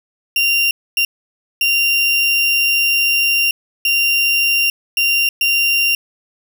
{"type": "tone bursts at uneven times", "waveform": "35% pulse", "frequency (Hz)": 2773, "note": "F7", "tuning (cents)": -13, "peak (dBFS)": -11, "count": 6, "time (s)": [[0.36, 0.71], [0.97, 1.05], [1.61, 3.51], [3.85, 4.7], [4.97, 5.29], [5.41, 5.95]], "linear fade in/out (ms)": 2, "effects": []}